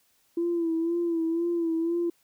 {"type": "tone with vibrato", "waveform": "sine", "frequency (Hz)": 335.2, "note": "E4", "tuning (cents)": 29, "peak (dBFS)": -23, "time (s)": [0.37, 2.1], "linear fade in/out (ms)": 5, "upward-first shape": "sine", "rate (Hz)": 2, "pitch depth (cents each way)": 50, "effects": ["tanh soft clip ceiling -19 dBFS", "white hiss -67 dBFS RMS until 2.23 s"]}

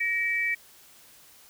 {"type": "tone pair together", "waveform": "sine", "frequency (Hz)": [1883, 2306], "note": ["A#6", "D7"], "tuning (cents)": [17, -32], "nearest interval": "major third", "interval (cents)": 351, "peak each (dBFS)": [-28, -26], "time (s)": [0, 0.55], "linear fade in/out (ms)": 10, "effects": ["white hiss -54 dBFS RMS until 1.49 s"]}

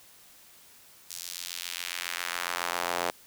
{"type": "tone with high-pass filter sweep", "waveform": "sawtooth", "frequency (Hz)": 87.31, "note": "F2", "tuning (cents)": 0, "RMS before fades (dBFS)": -34, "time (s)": [1.1, 3.11], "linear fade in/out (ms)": 5, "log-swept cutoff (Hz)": [6000, 600], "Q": 1.1, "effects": ["white hiss -55 dBFS RMS until 3.26 s"]}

